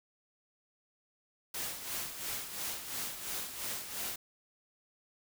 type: noise with tremolo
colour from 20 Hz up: white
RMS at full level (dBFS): -37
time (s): 1.54-4.16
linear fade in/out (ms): 5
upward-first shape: sine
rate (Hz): 2.9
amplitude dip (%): 60
effects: none